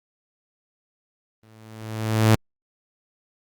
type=tone with exponential growth; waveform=sawtooth; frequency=110 Hz; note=A2; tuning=in tune; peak=-8 dBFS; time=1.43-2.35 s; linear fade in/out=0 ms; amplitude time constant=200 ms; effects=Opus 32 kbps